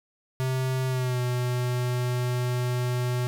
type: tone with pitch glide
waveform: square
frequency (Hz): 130.2 to 123.96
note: C3 to B2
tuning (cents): -8 to +7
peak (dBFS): -25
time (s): 0.4-3.27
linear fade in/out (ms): 0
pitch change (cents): -85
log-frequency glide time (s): 0.88-1.2
effects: none